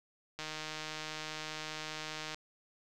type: click train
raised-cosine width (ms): 0.2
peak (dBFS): -23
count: 304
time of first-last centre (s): 0.39-2.345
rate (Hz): 155
effects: none